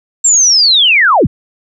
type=linear sweep; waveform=sine; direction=down; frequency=7530 to 48 Hz; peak=-5 dBFS; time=0.24-1.27 s; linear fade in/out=10 ms; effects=none